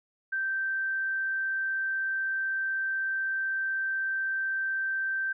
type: tone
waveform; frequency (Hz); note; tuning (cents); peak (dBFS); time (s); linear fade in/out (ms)
sine; 1561; G6; -8; -27; 0.32-5.33; 10
effects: none